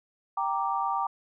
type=chord; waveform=sine; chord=G minor; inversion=none; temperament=equal; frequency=784 / 932.3 / 1174.7 Hz; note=G5 / Bb5 / D6; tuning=0 / 0 / 0 cents; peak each=-30 dBFS; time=0.37-1.07 s; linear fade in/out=5 ms; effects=none